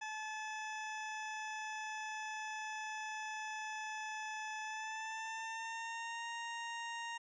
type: tone with pitch glide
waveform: 20% pulse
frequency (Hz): 864 to 931.4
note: A5 to A#5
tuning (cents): -32 to -2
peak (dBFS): -36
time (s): 0.01-7.18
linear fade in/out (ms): 10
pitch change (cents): +130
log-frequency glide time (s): 4.62-6.26
effects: resampled to 16000 Hz